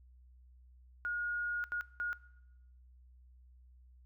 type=tone bursts at uneven times; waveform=sine; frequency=1436 Hz; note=F6; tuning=48 cents sharp; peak=-33 dBFS; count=3; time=1.05-1.64 / 1.72-1.81 / 2-2.13 s; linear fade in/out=0 ms; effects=noise-tail reverb RT60 0.9 s tail -21 dB re dry + added 62 Hz sine -57 dBFS peak until 4.05 s